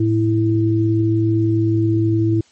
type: tone pair together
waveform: sine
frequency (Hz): 109.58 / 329.6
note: A2 / E4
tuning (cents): -7 / 0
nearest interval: octave + perfect fifth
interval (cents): 1907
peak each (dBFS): -16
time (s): 0-2.41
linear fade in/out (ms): 5
effects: white hiss -54 dBFS RMS until 2.51 s + MP3 32 kbps